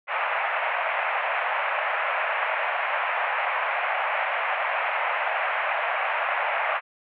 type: band-pass noise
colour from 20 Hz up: pink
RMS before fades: -26 dBFS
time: 0.07-6.81 s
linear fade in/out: 50 ms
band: 600 to 2600 Hz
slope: 48 dB/octave
effects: none